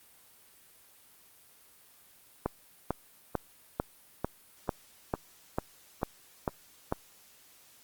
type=click train; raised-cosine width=1 ms; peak=-14 dBFS; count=11; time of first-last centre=2.46-6.924 s; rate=2.24 Hz; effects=white hiss -59 dBFS RMS until 7.83 s + Opus 32 kbps